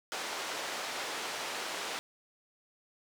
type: band-pass noise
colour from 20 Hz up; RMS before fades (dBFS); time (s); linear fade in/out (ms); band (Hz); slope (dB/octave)
pink; -38; 0.12-1.99; 0; 550 to 6700; 12
effects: none